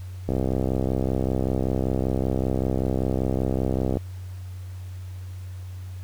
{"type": "click train", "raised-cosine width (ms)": 2, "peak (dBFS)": -11, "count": 241, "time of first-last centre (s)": [0.29, 3.971], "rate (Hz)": 65.2, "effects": ["added 92 Hz sine -33 dBFS peak until 6.03 s", "pink hiss -53 dBFS RMS until 6.03 s"]}